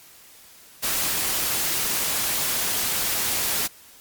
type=noise; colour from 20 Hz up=white; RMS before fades=-24 dBFS; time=0.82-3.68 s; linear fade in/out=20 ms; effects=white hiss -49 dBFS RMS until 4 s + MP3 96 kbps